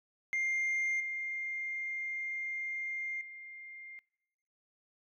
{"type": "tone with level steps", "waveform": "sine", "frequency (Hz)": 2109, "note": "C7", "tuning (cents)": 13, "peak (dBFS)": [-28, -35, -46], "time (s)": [0.33, 3.99], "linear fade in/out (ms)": 0, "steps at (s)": [1, 3.21], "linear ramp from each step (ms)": 2, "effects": ["noise-tail reverb RT60 1.0 s tail -24 dB re dry", "tanh soft clip ceiling -28 dBFS"]}